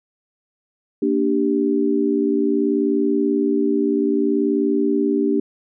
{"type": "chord", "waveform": "sine", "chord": "G minor", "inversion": "first", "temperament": "equal", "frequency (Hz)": [233.1, 293.7, 392], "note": ["Bb3", "D4", "G4"], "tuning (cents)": [0, 0, 0], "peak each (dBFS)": [-22, -19, -20], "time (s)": [1.02, 5.4], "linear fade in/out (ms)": 5, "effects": []}